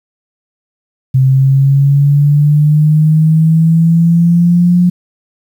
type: linear sweep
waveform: sine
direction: up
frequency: 130.81 to 178.5 Hz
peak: -5 dBFS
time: 1.14-4.9 s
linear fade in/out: 10 ms
effects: 7-bit